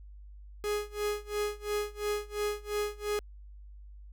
45% pulse tone with tremolo, 416.4 Hz, G#4, 5 cents sharp, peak -28 dBFS, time 0.64-3.19 s, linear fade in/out 0 ms, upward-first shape sine, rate 2.9 Hz, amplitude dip 95%, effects added 50 Hz sine -46 dBFS peak until 4.12 s

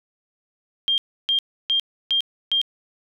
sine tone bursts, 3200 Hz, G7, 35 cents sharp, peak -17 dBFS, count 5, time 0.88-2.615 s, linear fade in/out 0 ms, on 99 ms, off 310 ms, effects none

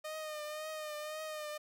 sawtooth tone with vibrato, 613 Hz, D#5, 26 cents flat, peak -36 dBFS, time 0.04-1.58 s, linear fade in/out 10 ms, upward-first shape triangle, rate 1.9 Hz, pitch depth 45 cents each way, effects none

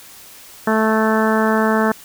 harmonic tone, 219.3 Hz, A3, 6 cents flat, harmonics 1 / 2 / 3 / 4 / 5 / 6 / 7 / 8, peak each -17 / -20 / -22 / -23 / -24 / -25 / -25 / -26 dBFS, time 0.67-1.92 s, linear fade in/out 5 ms, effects white hiss -41 dBFS RMS until 2.04 s

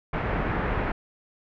pink low-pass noise, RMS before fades -27 dBFS, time 0.13-0.92 s, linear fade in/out 5 ms, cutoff 2100 Hz, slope 24 dB/octave, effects none

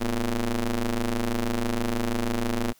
sawtooth ring-modulated tone, 114.9 Hz, A#2, 25 cents flat, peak -17 dBFS, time 0-2.73 s, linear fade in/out 20 ms, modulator 128 Hz, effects white hiss -59 dBFS RMS until 2.79 s

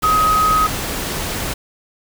sine tone in noise, 1263 Hz, D#6, 26 cents sharp, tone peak -12 dBFS, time 0.03-0.67 s, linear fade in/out 10 ms, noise pink, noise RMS -23 dBFS, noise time 0.02-1.54 s, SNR +8 dB, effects none

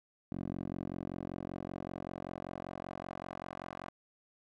10% pulse tone with band-pass filter sweep, 45.19 Hz, F#1, 40 cents flat, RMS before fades -42 dBFS, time 0.32-3.9 s, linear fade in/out 0 ms, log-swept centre 260 to 1000 Hz, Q 1.1, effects none

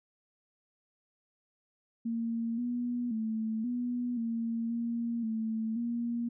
sine tone with pitch steps, 230 / 242.7 / 220.8 / 244.2 / 229.6 / 233.7 / 222 / 236 Hz, A#3 / B3 / A3 / B3 / A#3 / A#3 / A3 / A#3, -23 / -30 / +6 / -19 / -26 / +5 / +16 / +22 cents, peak -30 dBFS, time 2.05-6.29 s, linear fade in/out 10 ms, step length 530 ms, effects none

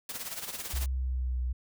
white noise with tremolo, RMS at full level -36 dBFS, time 0.09-0.86 s, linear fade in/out 2 ms, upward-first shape sine, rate 18 Hz, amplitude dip 65%
sine tone with pitch glide, 65.41 to 62.17 Hz, C2 to B1, 0 to +12 cents, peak -28 dBFS, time 0.73-1.53 s, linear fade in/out 10 ms, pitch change -88 cents, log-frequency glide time 0.84-1.41 s
effects none

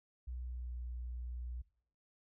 sine tone with pitch glide, 61.74 to 60.71 Hz, B1 to B1, 0 to -29 cents, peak -40 dBFS, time 0.27-1.62 s, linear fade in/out 10 ms, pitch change -29 cents, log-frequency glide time 0.47-0.76 s, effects noise-tail reverb RT60 0.6 s tail -21 dB re dry

